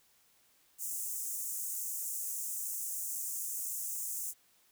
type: high-pass noise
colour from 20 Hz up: pink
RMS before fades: -38 dBFS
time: 0.78-4.34 s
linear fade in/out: 50 ms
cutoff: 6600 Hz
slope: 48 dB/octave
effects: white hiss -68 dBFS RMS until 4.71 s